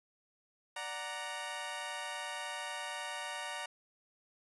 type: chord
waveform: 15% pulse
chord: D augmented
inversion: none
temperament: equal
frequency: 587.3 / 740 / 932.3 Hz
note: D5 / F#5 / A#5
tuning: 0 / 0 / 0 cents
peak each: -39 / -38 / -35 dBFS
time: 0.76-3.66 s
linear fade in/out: 5 ms
effects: resampled to 24000 Hz